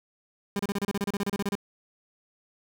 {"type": "tone bursts", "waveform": "30% pulse", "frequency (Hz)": 200.7, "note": "G3", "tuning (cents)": 41, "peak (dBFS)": -23, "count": 16, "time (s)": [0.56, 1.553], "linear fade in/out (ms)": 2, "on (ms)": 33, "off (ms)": 31, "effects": []}